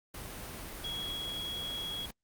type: tone in noise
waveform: sine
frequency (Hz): 3322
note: G#7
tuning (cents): 0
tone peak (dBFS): -36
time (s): 0.84-2.06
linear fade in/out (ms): 5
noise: pink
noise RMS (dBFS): -43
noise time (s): 0.14-2.11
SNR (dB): +4
effects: Opus 32 kbps